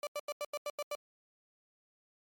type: tone bursts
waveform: 35% pulse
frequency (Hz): 586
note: D5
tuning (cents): -4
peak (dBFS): -33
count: 8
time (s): 0.03-0.952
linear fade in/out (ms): 2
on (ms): 40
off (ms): 86
effects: MP3 96 kbps